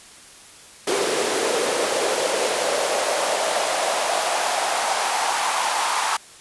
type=noise with high-pass filter sweep; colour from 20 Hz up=pink; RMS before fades=-22 dBFS; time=0.87-6.17 s; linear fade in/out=5 ms; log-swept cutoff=400 to 960 Hz; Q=3.4; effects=white hiss -45 dBFS RMS until 6.4 s + resampled to 24000 Hz